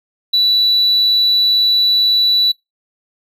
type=tone; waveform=triangle; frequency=3951 Hz; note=B7; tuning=in tune; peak=-7 dBFS; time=0.33-2.52 s; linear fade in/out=10 ms; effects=noise-tail reverb RT60 0.2 s tail -26 dB re dry + tanh soft clip ceiling -6 dBFS